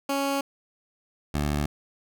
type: tone pair in turn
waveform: 15% pulse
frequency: 277.2 / 73.42 Hz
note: C#4 / D2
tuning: 0 / 0 cents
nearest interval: octave + major seventh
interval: 2300 cents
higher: first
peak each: -18 / -18 dBFS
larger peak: neither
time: 0.09-0.41 / 1.34-1.66 s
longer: neither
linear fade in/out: 5 ms
effects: none